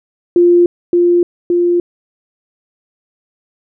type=tone with echo; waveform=sine; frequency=349.2 Hz; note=F4; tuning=in tune; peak=-5 dBFS; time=0.36-0.66 s; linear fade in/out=2 ms; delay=570 ms; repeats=2; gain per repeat=-2 dB; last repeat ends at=1.8 s; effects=none